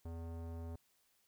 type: tone with low-pass filter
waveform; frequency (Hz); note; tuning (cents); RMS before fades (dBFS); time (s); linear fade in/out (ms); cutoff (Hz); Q
square; 83.1; E2; +15; -45; 0.05-0.76; 5; 790; 0.95
effects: white hiss -75 dBFS RMS until 1.27 s